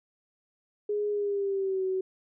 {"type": "tone with pitch glide", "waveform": "sine", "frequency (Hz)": [415.3, 376.5], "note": ["G#4", "F#4"], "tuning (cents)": [0, 30], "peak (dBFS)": -26, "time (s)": [0.89, 2.01], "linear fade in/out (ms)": 5, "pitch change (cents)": -170, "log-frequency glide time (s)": [1.1, 1.84], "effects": []}